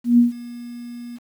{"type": "tone with ADSR envelope", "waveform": "sine", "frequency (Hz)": 239.5, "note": "A#3", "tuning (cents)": 47, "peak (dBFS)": -8, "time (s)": [0.04, 1.19], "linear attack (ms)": 140, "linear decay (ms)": 140, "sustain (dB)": -23, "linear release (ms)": 32, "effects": ["8-bit"]}